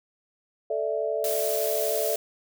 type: chord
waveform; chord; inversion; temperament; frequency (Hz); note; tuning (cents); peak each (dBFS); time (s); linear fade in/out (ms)
sine; A suspended fourth; none; equal; 440 / 587.3 / 659.3; A4 / D5 / E5; 0 / 0 / 0; -29; 0.7-2.16; 5
type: noise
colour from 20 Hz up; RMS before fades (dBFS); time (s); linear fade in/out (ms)
blue; -31; 1.24-2.16; 2
effects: none